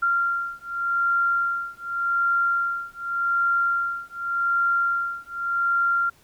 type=beating tone pair; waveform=sine; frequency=1384 / 1384.86 Hz; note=F6 / F6; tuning=-16 / -15 cents; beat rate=0.86 Hz; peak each=-24 dBFS; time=0.02-6.1 s; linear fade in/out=10 ms; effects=pink hiss -57 dBFS RMS until 6.23 s